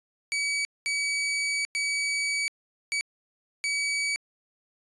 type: tone bursts at uneven times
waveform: sawtooth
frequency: 2278 Hz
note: C#7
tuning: 47 cents sharp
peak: -22 dBFS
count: 5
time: 0.32-0.65 / 0.86-1.65 / 1.75-2.48 / 2.92-3.01 / 3.64-4.16 s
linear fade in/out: 0 ms
effects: resampled to 22050 Hz